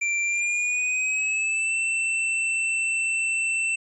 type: tone with pitch glide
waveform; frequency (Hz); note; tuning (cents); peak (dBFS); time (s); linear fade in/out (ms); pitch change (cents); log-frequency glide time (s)
square; 2358 to 2678; D7 to E7; +6 to +27; -23; 0.01-3.76; 10; +221; 0.22-1.76
effects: resampled to 24000 Hz